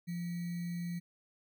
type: tone with sample-and-hold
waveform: sine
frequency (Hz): 173.1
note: F3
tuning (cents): -15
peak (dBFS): -35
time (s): 0.07-1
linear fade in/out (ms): 20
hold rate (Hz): 2100
effects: none